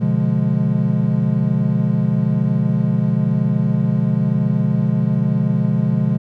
triangle chord, B diminished seventh, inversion none, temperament equal with one note detuned, 125.77 / 146.83 / 174.61 / 207.7 Hz, B2 / D3 / F3 / Ab3, +32 / 0 / 0 / 0 cents, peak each -18 dBFS, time 0-6.18 s, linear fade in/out 20 ms, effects none

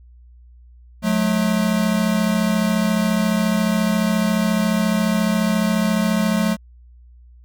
square tone pair together, 181.47 / 215.8 Hz, F#3 / A3, -33 / -33 cents, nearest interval minor third, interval 300 cents, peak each -21 / -19 dBFS, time 1.02-6.57 s, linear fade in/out 50 ms, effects added 60 Hz sine -43 dBFS peak until 7.44 s

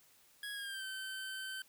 25% pulse tone with pitch glide, 1661.2 to 1541 Hz, G#6 to G6, 0 to -30 cents, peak -37 dBFS, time 0.43-1.62 s, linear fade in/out 2 ms, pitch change -130 cents, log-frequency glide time 0.53-0.85 s, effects white hiss -66 dBFS RMS until 1.68 s

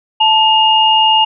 sine tone pair together, 880 / 2841 Hz, A5 / F7, 0 / +29 cents, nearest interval octave + minor sixth, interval 2029 cents, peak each -10 dBFS, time 0.2-1.25 s, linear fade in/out 10 ms, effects none

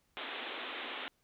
white band-pass noise, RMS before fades -42 dBFS, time 0.17-1.08 s, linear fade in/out 0 ms, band 230 to 3700 Hz, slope 96 dB/octave, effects pink hiss -75 dBFS RMS until 1.23 s

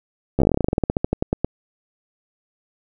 slowing click train, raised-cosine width 2 ms, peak -5 dBFS, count 23, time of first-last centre 0.39-1.446 s, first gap 13 ms, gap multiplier 1.11, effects none

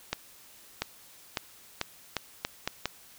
accelerating click train, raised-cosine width 0.2 ms, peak -11 dBFS, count 8, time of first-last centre 0.13-2.856 s, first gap 690 ms, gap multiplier 0.8, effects white hiss -54 dBFS RMS until 3.18 s

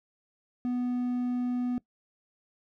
triangle tone, 246.9 Hz, B3, in tune, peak -25 dBFS, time 0.65-1.78 s, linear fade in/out 0 ms, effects noise-tail reverb RT60 0.1 s tail -20 dB re dry

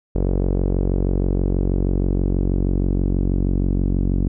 sawtooth tone with low-pass filter sweep, 46.25 Hz, F#1, in tune, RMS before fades -19 dBFS, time 0.15-4.28 s, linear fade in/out 0 ms, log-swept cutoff 450 to 280 Hz, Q 1.8, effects none

